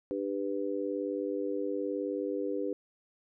harmonic tone, 99 Hz, G2, 18 cents sharp, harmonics 3 / 4 / 5, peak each -35 / -35 / -35 dBFS, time 0.11-2.73 s, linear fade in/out 0 ms, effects none

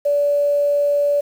sine tone with quantisation, 577 Hz, D5, 31 cents flat, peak -14 dBFS, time 0.05-1.21 s, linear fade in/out 10 ms, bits 7, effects none

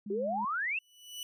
sine tone, 207.7 Hz, G#3, in tune, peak -38 dBFS, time 0.06-0.45 s, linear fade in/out 5 ms
sine exponential sweep, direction up, 370 to 2788 Hz, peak -30 dBFS, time 0.1-0.79 s, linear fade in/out 5 ms
sawtooth tone with exponential growth, 2960 Hz, F#7, in tune, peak -33 dBFS, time 0.72-1.23 s, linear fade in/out 1 ms, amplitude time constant 110 ms
effects none

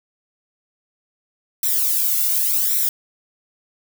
violet noise with flanger, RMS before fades -19 dBFS, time 1.63-2.89 s, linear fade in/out 2 ms, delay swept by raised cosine 0.52 to 1.45 ms, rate 0.88 Hz, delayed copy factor +0.95, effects none

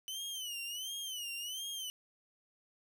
sawtooth tone with vibrato, 2998 Hz, F#7, 22 cents sharp, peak -36 dBFS, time 0.08-1.9 s, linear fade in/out 0 ms, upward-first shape sine, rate 1.4 Hz, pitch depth 140 cents each way, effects none

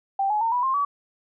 sine tone with pitch steps, 784 / 845.1 / 911 / 982.1 / 1058.7 / 1141.2 Hz, G5 / G#5 / A#5 / B5 / C6 / C#6, 0 / +30 / -40 / -10 / +20 / +50 cents, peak -20 dBFS, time 0.19-0.85 s, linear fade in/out 5 ms, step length 110 ms, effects none

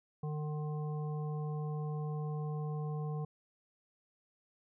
harmonic tone, 151.1 Hz, D3, 50 cents sharp, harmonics 1 / 3 / 5 / 7, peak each -35 / -45 / -49 / -52 dBFS, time 0.23-3.25 s, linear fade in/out 5 ms, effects none

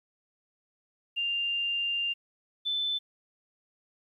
sine tone pair in turn, 2794 / 3520 Hz, F7 / A7, 0 / 0 cents, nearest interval major third, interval 400 cents, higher second, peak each -27 dBFS, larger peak neither, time 1.16-2.14 / 2.65-2.99 s, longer first, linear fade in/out 20 ms, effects 11-bit

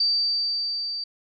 sine tone with level ramp, 4640 Hz, D8, 22 cents flat, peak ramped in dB -18 to -28 dBFS, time 0-1.04 s, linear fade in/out 5 ms, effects none

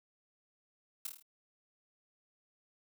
blue noise with echo, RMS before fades -37 dBFS, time 1.05-1.07 s, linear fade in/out 5 ms, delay 26 ms, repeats 6, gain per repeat -4 dB, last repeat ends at 1.226 s, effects none

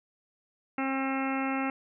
harmonic tone with a mistuned harmonic, 268.1 Hz, C4, 42 cents sharp, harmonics 1 / 2 / 3 / 4 / 5 / 6 / 7 / 8 / 9 / 10, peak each -30 / -39 / -35 / -42 / -37 / -44 / -43 / -39 / -45 / -41 dBFS, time 0.78-1.7 s, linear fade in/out 2 ms, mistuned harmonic 6, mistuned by -15 cents, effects none

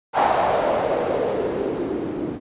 blue noise with low-pass filter sweep, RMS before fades -22 dBFS, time 0.13-2.4 s, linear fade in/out 50 ms, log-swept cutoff 840 to 280 Hz, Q 3.3, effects resampled to 8000 Hz

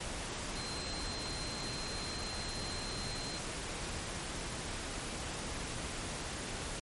sine tone in noise, 4136 Hz, C8, 21 cents flat, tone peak -43 dBFS, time 0.56-3.39 s, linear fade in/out 10 ms, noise pink, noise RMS -40 dBFS, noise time 0-6.8 s, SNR -6 dB, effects MP3 48 kbps

